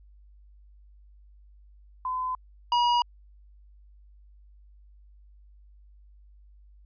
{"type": "tone pair in turn", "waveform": ["sine", "square"], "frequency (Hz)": [1018, 960.9], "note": ["C6", "B5"], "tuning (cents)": [-48, -48], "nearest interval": "minor second", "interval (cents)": 100, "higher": "first", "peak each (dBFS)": [-27, -21], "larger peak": "second", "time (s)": [[2.05, 2.35], [2.72, 3.02]], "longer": "neither", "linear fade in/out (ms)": 2, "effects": ["added 50 Hz sine -51 dBFS peak until 6.85 s", "resampled to 11025 Hz"]}